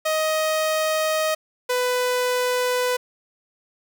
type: tone pair in turn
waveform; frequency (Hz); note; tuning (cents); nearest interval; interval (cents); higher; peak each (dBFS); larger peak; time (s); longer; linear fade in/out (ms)
sawtooth; 627 / 498.1; D#5 / B4; +13 / +15; major third; 398; first; -16; neither; 0.05-1.35 / 1.69-2.97; first; 10
effects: 9-bit